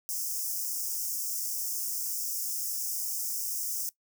white high-pass noise, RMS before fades -33 dBFS, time 0.09-3.89 s, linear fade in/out 0 ms, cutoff 5100 Hz, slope 96 dB/octave, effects noise-tail reverb RT60 0.1 s tail -19 dB re dry

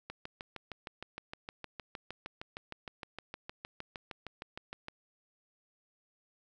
click train, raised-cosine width 0.3 ms, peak -25 dBFS, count 32, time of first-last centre 0.1-4.884 s, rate 6.48 Hz, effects none

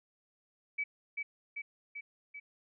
sine tone with echo, 2289 Hz, D7, 45 cents flat, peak -31 dBFS, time 0.78-0.84 s, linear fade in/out 10 ms, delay 390 ms, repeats 4, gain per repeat -3 dB, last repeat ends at 2.4 s, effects none

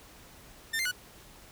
sawtooth tone with pitch steps, 1799 / 2094 / 1473 Hz, A6 / C7 / F#6, +38 / +1 / -8 cents, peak -25 dBFS, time 0.73-0.916 s, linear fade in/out 10 ms, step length 62 ms, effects pink hiss -53 dBFS RMS until 1.51 s

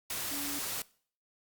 sine tone in noise, 285.3 Hz, C#4, 50 cents sharp, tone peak -40 dBFS, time 0.31-0.59 s, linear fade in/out 2 ms, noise white, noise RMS -36 dBFS, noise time 0.1-0.82 s, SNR -7 dB, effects noise-tail reverb RT60 0.5 s tail -22 dB re dry + Opus 48 kbps

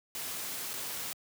white noise with dropouts, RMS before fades -38 dBFS, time 0.15-1.13 s, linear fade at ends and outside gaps 1 ms, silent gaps 0.734-0.738 s, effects high-pass 100 Hz 12 dB/octave

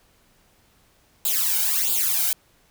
blue noise with flanger, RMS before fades -22 dBFS, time 1.25-2.33 s, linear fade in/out 2 ms, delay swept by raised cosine 0.25 to 1.35 ms, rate 1.5 Hz, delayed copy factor +1, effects pink hiss -60 dBFS RMS until 2.7 s

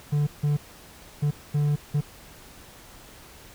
triangle tone bursts at uneven times, 146.83 Hz, D3, in tune, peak -18 dBFS, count 5, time 0.12-0.27 / 0.43-0.57 / 1.22-1.31 / 1.54-1.76 / 1.94-2.01 s, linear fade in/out 10 ms, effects pink hiss -48 dBFS RMS until 3.54 s

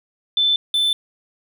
sine / triangle tone pair in turn, 3526 / 3526 Hz, A7 / A7, +3 / +3 cents, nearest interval unison, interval 0 cents, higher neither, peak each -14 dBFS, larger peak neither, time 0.37-0.56 / 0.74-0.93 s, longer neither, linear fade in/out 2 ms, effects none

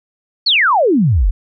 sine exponential sweep, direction down, 4621 to 36.71 Hz, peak -9 dBFS, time 0.46-1.31 s, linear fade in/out 10 ms, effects none

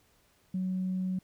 sine tone, 185.7 Hz, F#3, 7 cents sharp, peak -28 dBFS, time 0.54-1.19 s, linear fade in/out 5 ms, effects tanh soft clip ceiling -24 dBFS + pink hiss -67 dBFS RMS until 1.23 s

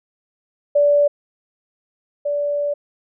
sine tone pair in turn, 580 / 580 Hz, D5 / D5, -22 / -22 cents, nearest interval unison, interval 0 cents, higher neither, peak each -11 / -18 dBFS, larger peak first, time 0.75-1.08 / 2.25-2.74 s, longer second, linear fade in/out 10 ms, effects none

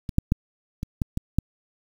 clicks, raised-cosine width 5 ms, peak -18 / -6 / -6 / -16 / -11 / -13 / -7 dBFS, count 7, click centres 0.092 / 0.184 / 0.321 / 0.831 / 1.018 / 1.174 / 1.386 s, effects 7-bit

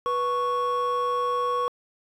triangle tone pair together, 490 / 1108.7 Hz, B4 / C#6, -14 / 0 cents, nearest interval octave + major second, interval 1414 cents, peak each -25 / -22 dBFS, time 0.06-1.68 s, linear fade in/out 0 ms, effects tanh soft clip ceiling -14 dBFS

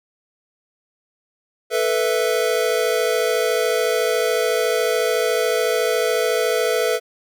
square chord, A suspended second, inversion none, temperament equal, 440 / 493.9 / 659.3 Hz, A4 / B4 / E5, 0 / 0 / 0 cents, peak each -22 / -22 / -24 dBFS, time 1.7-7 s, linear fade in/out 50 ms, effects none

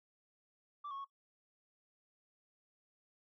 sine tone with pitch steps, 1166 / 1097 / 1105 Hz, D6 / C#6 / C#6, -13 / -18 / -6 cents, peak -40 dBFS, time 0.84-1.047 s, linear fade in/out 10 ms, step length 69 ms, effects noise-tail reverb RT60 0.1 s tail -19 dB re dry + tanh soft clip ceiling -40 dBFS

